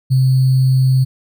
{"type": "tone with sample-and-hold", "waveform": "sine", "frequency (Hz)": 130.81, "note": "C3", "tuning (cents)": 0, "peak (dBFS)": -9, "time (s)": [0.1, 1.05], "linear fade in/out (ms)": 20, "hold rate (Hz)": 4410, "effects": []}